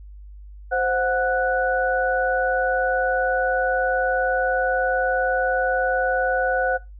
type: tone cluster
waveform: sine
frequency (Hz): 522 / 730 / 1481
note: C5 / F#5 / F#6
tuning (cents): -4 / -24 / +1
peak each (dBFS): -23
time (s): 0.71-6.78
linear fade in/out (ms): 20
effects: noise-tail reverb RT60 0.2 s tail -18 dB re dry + added 50 Hz sine -38 dBFS peak until 6.99 s